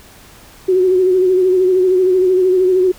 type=tone with vibrato; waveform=sine; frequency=370 Hz; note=F#4; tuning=in tune; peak=-9 dBFS; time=0.68-2.92 s; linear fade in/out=10 ms; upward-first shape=sine; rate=13 Hz; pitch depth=43 cents each way; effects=pink hiss -42 dBFS RMS until 2.98 s